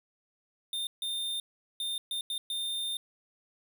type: tone bursts at uneven times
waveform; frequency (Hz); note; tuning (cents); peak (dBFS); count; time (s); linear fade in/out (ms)
square; 3623; A7; +50; -32; 6; 0.73-0.87 / 1.02-1.4 / 1.8-1.98 / 2.11-2.21 / 2.3-2.38 / 2.5-2.97; 2
effects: none